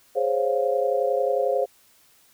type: chord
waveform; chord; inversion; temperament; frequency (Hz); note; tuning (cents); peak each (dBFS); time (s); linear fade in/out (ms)
sine; Db major seventh; second; equal with one note detuned; 415.3 / 523.3 / 554.4 / 700.5; Ab4 / C5 / Db5 / F5; 0 / 0 / 0 / +5; -27 / -23 / -26 / -28; 0.15-1.66; 20
effects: white hiss -58 dBFS RMS until 2.33 s